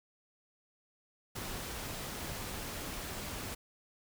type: noise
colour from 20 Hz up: pink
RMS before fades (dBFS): -41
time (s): 1.35-3.55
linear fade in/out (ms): 10
effects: none